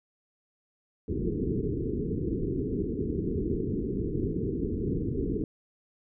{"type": "low-pass noise", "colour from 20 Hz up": "white", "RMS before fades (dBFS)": -30, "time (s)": [1.08, 5.44], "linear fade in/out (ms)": 2, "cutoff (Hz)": 440, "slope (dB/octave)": 96, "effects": []}